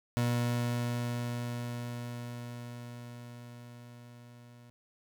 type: tone with level ramp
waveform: 30% pulse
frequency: 120.3 Hz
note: B2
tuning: 45 cents flat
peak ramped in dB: -24 to -50 dBFS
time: 0.17-4.7 s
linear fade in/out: 0 ms
effects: none